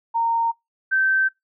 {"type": "tone pair in turn", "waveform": "sine", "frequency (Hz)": [922, 1550.6], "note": ["A#5", "G6"], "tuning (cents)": [-19, -19], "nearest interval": "major sixth", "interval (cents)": 900, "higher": "second", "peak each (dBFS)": [-18, -16], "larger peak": "second", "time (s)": [[0.14, 0.52], [0.91, 1.29]], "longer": "neither", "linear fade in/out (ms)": 20, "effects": ["noise-tail reverb RT60 0.2 s tail -25 dB re dry"]}